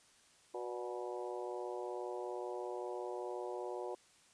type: harmonic tone with a mistuned harmonic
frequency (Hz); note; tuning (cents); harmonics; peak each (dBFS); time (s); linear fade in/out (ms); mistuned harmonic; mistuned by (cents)
122.3; B2; -16; 3 / 4 / 5 / 6 / 7 / 8; -43 / -45 / -47 / -49 / -50 / -51; 0.54-3.95; 5; 5; -49
effects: white hiss -66 dBFS RMS until 4.33 s + resampled to 22050 Hz